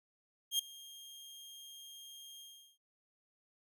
sawtooth tone with ADSR envelope, 3221 Hz, G7, 46 cents sharp, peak -25 dBFS, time 0.51-2.78 s, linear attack 81 ms, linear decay 5 ms, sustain -22 dB, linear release 380 ms, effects none

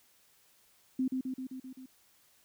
sine tone with echo, 259.3 Hz, C4, 15 cents flat, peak -27 dBFS, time 0.99-1.08 s, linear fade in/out 5 ms, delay 130 ms, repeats 6, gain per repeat -3 dB, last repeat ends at 1.86 s, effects white hiss -66 dBFS RMS until 2.44 s

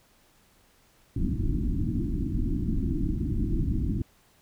pink low-pass noise, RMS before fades -27 dBFS, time 1.16-4.02 s, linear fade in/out 2 ms, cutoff 340 Hz, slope 96 dB/octave, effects pink hiss -62 dBFS RMS until 4.41 s

